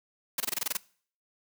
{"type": "noise bursts", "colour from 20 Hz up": "white", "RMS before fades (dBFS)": -29, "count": 9, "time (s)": [0.38, 0.771], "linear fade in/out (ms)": 5, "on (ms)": 23, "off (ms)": 23, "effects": ["noise-tail reverb RT60 0.5 s tail -22 dB re dry", "high-pass 150 Hz 12 dB/octave"]}